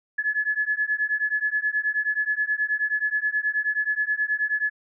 sine beating tone pair, 1705 / 1714.4 Hz, G#6 / A6, +45 / -45 cents, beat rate 9.4 Hz, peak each -25 dBFS, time 0.18-4.7 s, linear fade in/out 10 ms, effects none

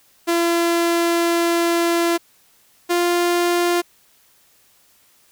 sawtooth tone pair in turn, 340 / 348.8 Hz, F4 / F4, -46 / -2 cents, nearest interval unison, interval 44 cents, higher second, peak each -12 / -12 dBFS, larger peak neither, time 0.27-2.18 / 2.89-3.82 s, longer first, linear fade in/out 20 ms, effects white hiss -56 dBFS RMS until 5.31 s

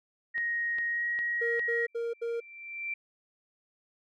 sine tone with pitch glide, 1875 to 1895.7 Hz, A#6 to A#6, +10 to +29 cents, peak -28 dBFS, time 0.34-1.87 s, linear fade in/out 20 ms, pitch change +19 cents, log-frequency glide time 0.88-1.05 s
click train, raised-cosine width 0.3 ms, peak -29 dBFS, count 4, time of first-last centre 0.38-1.595 s, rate 2.47 Hz
triangle tone bursts, 466.2 Hz, A#4, in tune, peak -28 dBFS, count 4, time 1.41-2.404 s, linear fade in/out 10 ms, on 190 ms, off 78 ms
sine tone with exponential growth, 2349 Hz, D7, in tune, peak -30 dBFS, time 1.88-2.94 s, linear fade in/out 5 ms, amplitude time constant 230 ms
effects none

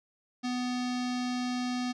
square tone with low-pass filter, 248.5 Hz, B3, 11 cents sharp, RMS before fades -32 dBFS, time 0.43-1.93 s, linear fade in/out 20 ms, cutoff 5200 Hz, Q 2.1, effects none

